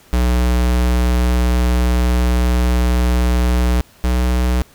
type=tone pair in turn; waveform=square; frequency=61.1 / 61.81 Hz; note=B1 / B1; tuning=-18 / +2 cents; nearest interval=unison; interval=20 cents; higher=second; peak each=-13 / -14 dBFS; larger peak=first; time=0.13-3.81 / 4.04-4.62 s; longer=first; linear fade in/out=0 ms; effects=pink hiss -48 dBFS RMS until 4.74 s